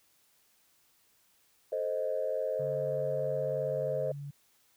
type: chord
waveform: sine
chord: A diminished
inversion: none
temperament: equal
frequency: 440 / 523.3 / 622.3 Hz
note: A4 / C5 / Eb5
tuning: 0 / 0 / 0 cents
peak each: -37 / -32 / -33 dBFS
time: 1.72-4.12 s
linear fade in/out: 5 ms
type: tone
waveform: sine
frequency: 142.4 Hz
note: C#3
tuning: 47 cents sharp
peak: -38 dBFS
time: 2.59-4.31 s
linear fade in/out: 10 ms
effects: tanh soft clip ceiling -20 dBFS + white hiss -68 dBFS RMS until 4.76 s